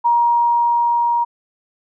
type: tone with level ramp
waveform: sine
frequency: 946 Hz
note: A#5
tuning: 25 cents sharp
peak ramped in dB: -11 to -14 dBFS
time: 0.04-1.25 s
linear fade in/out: 20 ms
effects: none

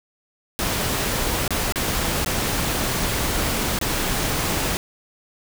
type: noise with dropouts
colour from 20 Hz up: pink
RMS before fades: -23 dBFS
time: 0.59-4.77 s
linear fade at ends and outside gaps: 0 ms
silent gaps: 1.478-1.506 / 1.723-1.758 / 2.247-2.261 / 3.788-3.813 s
effects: none

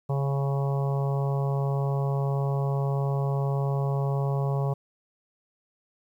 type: harmonic tone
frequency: 138.59 Hz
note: C#3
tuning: in tune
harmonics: 1 / 3 / 4 / 5 / 6 / 7 / 8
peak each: -24 / -34 / -36 / -38 / -40 / -41 / -42 dBFS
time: 0.09-4.74 s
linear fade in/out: 10 ms
effects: 10-bit

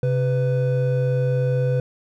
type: tone pair together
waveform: triangle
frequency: 132.09 / 498.7 Hz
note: C3 / B4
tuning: +17 / +17 cents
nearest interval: octave + major seventh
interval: 2300 cents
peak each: -17 / -21 dBFS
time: 0.03-1.8 s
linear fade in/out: 2 ms
effects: none

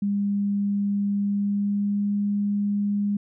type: tone with pitch glide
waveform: sine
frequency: 201.8 to 203.8 Hz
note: G#3 to G#3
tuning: -49 to -32 cents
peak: -21 dBFS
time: 0.02-3.17 s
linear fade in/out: 5 ms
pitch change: +17 cents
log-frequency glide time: 1.23-2.15 s
effects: none

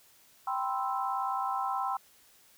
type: chord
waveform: sine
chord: C major seventh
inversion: second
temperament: equal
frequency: 784 / 987.8 / 1046.5 / 1318.5 Hz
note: G5 / B5 / C6 / E6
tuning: 0 / 0 / 0 / 0 cents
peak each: -33 / -37 / -34 / -36 dBFS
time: 0.47-1.97 s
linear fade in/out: 5 ms
effects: white hiss -61 dBFS RMS until 2.57 s

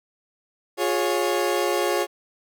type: chord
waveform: 30% pulse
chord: Db major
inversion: first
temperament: equal with one note detuned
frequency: 354.7 / 415.3 / 554.4 Hz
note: F4 / Ab4 / Db5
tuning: +27 / 0 / 0 cents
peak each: -22 / -23 / -23 dBFS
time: 0.77-2.07 s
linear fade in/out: 50 ms
effects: none

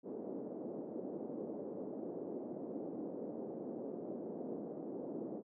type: band-pass noise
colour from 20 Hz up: pink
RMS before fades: -44 dBFS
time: 0.03-5.43 s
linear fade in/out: 50 ms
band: 230 to 530 Hz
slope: 24 dB/octave
effects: none

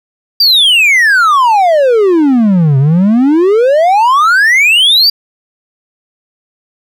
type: exponential two-way sweep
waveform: triangle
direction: down then up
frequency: 4803 to 130.81 to 4803 Hz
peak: -3 dBFS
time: 0.4-5.1 s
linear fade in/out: 5 ms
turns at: 2.78 s
effects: none

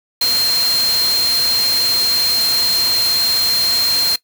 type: tone in noise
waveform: sine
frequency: 4186 Hz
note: C8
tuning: in tune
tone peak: -13 dBFS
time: 0.21-4.16 s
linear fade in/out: 5 ms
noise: white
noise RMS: -22 dBFS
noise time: 0.21-4.16 s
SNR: +6 dB
effects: noise-tail reverb RT60 0.1 s tail -19 dB re dry

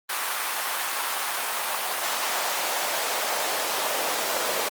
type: noise with high-pass filter sweep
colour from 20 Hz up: pink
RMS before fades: -27 dBFS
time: 0.09-4.69 s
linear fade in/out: 10 ms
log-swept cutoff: 1100 to 530 Hz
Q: 1.4
effects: Opus 32 kbps

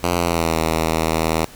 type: tone with pitch glide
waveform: 5% pulse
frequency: 87.31 to 80.53 Hz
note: F2 to E2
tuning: 0 to -40 cents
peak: -6 dBFS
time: 0.03-1.45 s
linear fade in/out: 5 ms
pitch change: -140 cents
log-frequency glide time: 0.14-0.58 s
effects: pink hiss -42 dBFS RMS until 1.55 s

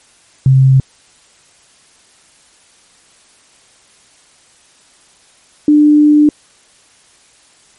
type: tone pair in turn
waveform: sine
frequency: 132.8 / 298.1 Hz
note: C3 / D4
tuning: +26 / +26 cents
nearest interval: octave + major second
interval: 1400 cents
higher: second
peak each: -4 dBFS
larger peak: neither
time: 0.46-0.8 / 5.68-6.29 s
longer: second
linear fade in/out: 2 ms
effects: white hiss -48 dBFS RMS until 7.78 s + MP3 48 kbps

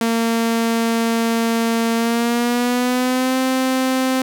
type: tone with pitch glide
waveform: sawtooth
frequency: 229.1 to 260.1 Hz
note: A#3 to C4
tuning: -30 to -10 cents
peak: -12 dBFS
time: 0.01-4.22 s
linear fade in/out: 2 ms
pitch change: +220 cents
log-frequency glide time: 1.95-3.37 s
effects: none

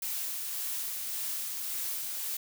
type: noise with tremolo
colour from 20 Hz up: blue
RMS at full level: -34 dBFS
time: 0.02-2.37 s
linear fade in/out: 5 ms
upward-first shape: sine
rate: 1.8 Hz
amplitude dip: 25%
effects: none

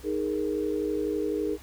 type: chord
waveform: sine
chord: D# suspended fourth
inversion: none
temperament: just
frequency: 311.1 / 414.8 / 466.7 Hz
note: D#4 / G#4 / A#4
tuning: 0 / -2 / +2 cents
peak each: -30 / -29 / -32 dBFS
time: 0.03-1.58 s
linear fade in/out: 50 ms
effects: added 63 Hz sine -47 dBFS peak until 1.62 s + pink hiss -51 dBFS RMS until 1.62 s

